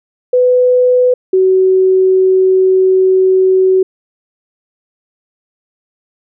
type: tone pair in turn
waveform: sine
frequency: 499.7 / 376 Hz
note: B4 / F#4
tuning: +20 / +28 cents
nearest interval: perfect fourth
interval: 492 cents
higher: first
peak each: -6 dBFS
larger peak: neither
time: 0.33-1.14 / 1.33-3.83 s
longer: second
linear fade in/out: 5 ms
effects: none